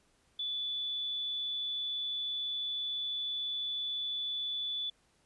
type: tone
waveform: sine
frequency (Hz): 3466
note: A7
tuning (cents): -27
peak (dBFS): -33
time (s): 0.39-4.9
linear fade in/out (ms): 5
effects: pink hiss -70 dBFS RMS until 5.25 s + resampled to 24000 Hz